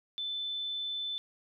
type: tone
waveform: sine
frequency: 3520 Hz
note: A7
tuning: in tune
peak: -33 dBFS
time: 0.18-1.18 s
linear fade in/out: 0 ms
effects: none